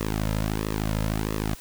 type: tone with flanger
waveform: sawtooth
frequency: 53.2 Hz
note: G#1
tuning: 42 cents sharp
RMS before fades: -27 dBFS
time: 0-1.55 s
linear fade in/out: 5 ms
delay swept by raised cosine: 1.3 to 2.7 ms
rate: 1.5 Hz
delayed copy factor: -0.85
effects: white hiss -46 dBFS RMS until 1.6 s